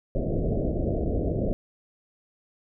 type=low-pass noise; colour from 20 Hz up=pink; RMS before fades=-26 dBFS; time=0.15-1.53 s; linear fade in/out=0 ms; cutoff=670 Hz; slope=96 dB/octave; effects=none